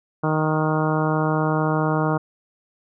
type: harmonic tone with a mistuned harmonic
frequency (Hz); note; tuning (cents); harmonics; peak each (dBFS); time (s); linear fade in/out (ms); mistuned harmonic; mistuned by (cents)
155.56; D#3; 0; 1 / 2 / 3 / 4 / 5 / 6 / 7 / 8 / 9; -22 / -25 / -27 / -28 / -29 / -30 / -30 / -31 / -32; 0.23-2.18; 10; 9; +17
effects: none